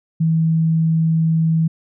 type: tone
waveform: sine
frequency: 161.9 Hz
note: E3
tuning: 31 cents flat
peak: -13 dBFS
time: 0.2-1.68 s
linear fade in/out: 10 ms
effects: none